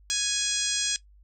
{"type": "harmonic tone", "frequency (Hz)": 830.6, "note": "G#5", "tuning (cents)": 0, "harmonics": [2, 3, 4, 5, 6, 7, 8, 9, 10], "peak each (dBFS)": [-37, -37, -31, -34, -31, -31, -33, -34, -36], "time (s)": [0.1, 0.96], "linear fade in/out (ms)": 0, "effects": ["noise-tail reverb RT60 0.1 s tail -17 dB re dry", "added 50 Hz sine -52 dBFS peak until 1.23 s"]}